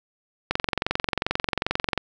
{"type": "click train", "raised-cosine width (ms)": 0.3, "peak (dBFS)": -6, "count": 34, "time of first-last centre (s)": [0.51, 1.977], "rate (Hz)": 22.5, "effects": []}